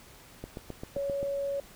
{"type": "click train", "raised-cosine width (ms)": 2, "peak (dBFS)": -24, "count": 7, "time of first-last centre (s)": [0.44, 1.229], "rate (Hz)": 7.6}
{"type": "tone", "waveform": "sine", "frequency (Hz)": 559, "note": "C#5", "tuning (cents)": 14, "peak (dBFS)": -29, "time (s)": [0.96, 1.6], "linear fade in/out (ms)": 2}
{"effects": ["pink hiss -53 dBFS RMS until 1.75 s"]}